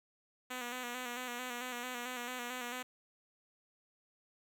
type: tone with vibrato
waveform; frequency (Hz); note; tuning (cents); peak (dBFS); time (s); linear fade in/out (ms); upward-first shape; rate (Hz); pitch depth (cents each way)
5% pulse; 246.9; B3; 0; -28; 0.5-2.83; 10; square; 4.5; 39
effects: none